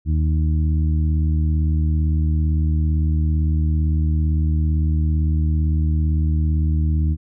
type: harmonic tone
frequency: 77.78 Hz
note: D#2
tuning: in tune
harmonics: 1 / 2 / 3 / 4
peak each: -16 / -24 / -31 / -32 dBFS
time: 0.05-7.17 s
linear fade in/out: 50 ms
effects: none